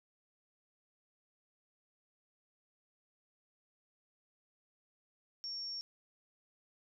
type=tone; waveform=sine; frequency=5500 Hz; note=F8; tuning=27 cents flat; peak=-39 dBFS; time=5.44-5.81 s; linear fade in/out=0 ms; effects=none

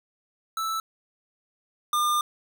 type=tone pair in turn; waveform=square; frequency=1317 / 1203.4 Hz; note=E6 / D6; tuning=-2 / +42 cents; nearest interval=major second; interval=156 cents; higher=first; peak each=-27 / -22 dBFS; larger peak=second; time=0.57-0.8 / 1.93-2.21 s; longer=second; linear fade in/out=2 ms; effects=none

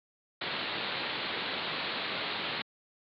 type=low-pass noise; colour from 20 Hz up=white; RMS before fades=-35 dBFS; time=0.41-2.62 s; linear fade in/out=5 ms; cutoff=4300 Hz; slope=96 dB/octave; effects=high-pass 150 Hz 12 dB/octave

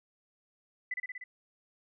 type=tone with echo; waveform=sine; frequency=2000 Hz; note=B6; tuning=21 cents sharp; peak=-31 dBFS; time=0.91-0.94 s; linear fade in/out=5 ms; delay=60 ms; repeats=5; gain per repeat=-2 dB; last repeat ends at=1.24 s; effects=none

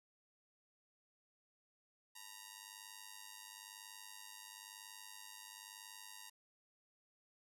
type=ring-modulated tone; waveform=5% pulse; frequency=939 Hz; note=A#5; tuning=12 cents sharp; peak=-37 dBFS; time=2.15-6.3 s; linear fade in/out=10 ms; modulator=50.5 Hz; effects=none

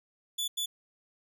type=tone bursts at uneven times; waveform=sawtooth; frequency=3462 Hz; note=A7; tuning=29 cents flat; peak=-27 dBFS; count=2; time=0.38-0.48 / 0.57-0.66 s; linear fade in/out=10 ms; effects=none

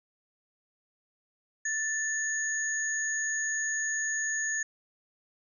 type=tone pair together; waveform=sine; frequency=1768 / 6675 Hz; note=A6 / G#8; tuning=+8 / +8 cents; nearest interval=octave + major seventh; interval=2300 cents; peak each=-30 / -32 dBFS; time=1.65-4.63 s; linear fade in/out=5 ms; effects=none

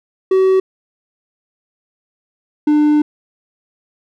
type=tone pair in turn; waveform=triangle; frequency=379 / 299.1 Hz; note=F#4 / D4; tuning=+42 / +32 cents; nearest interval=major third; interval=410 cents; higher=first; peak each=-7 dBFS; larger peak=neither; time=0.31-0.6 / 2.67-3.02 s; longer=second; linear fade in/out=5 ms; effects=none

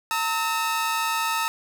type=tone pair together; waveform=sawtooth; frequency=910 / 1289 Hz; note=A#5 / E6; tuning=-42 / -39 cents; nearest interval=tritone; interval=603 cents; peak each=-22 dBFS; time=0.11-1.48 s; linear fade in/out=0 ms; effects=none

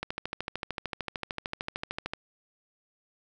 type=click train; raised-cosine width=0.3 ms; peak=-16 dBFS; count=29; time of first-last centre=0.03-2.135 s; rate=13.3 Hz; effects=none

